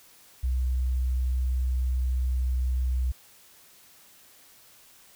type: tone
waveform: sine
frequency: 63.3 Hz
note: B1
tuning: 43 cents sharp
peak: -23 dBFS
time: 0.43-3.12 s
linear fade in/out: 10 ms
effects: white hiss -55 dBFS RMS until 5.15 s